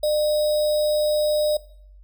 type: tone with sample-and-hold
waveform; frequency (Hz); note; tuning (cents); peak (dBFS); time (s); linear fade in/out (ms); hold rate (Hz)
sine; 603; D5; +46; -18; 0.03-1.57; 5; 4410
effects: noise-tail reverb RT60 0.6 s tail -19 dB re dry + added 48 Hz sine -44 dBFS peak until 2.03 s